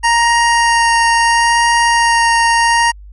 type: tone with vibrato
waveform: 25% pulse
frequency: 932.3 Hz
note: A#5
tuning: in tune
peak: -5 dBFS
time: 0.03-2.92 s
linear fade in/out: 20 ms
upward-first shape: sine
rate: 0.74 Hz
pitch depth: 9 cents each way
effects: added 50 Hz sine -32 dBFS peak until 3.12 s + MP3 48 kbps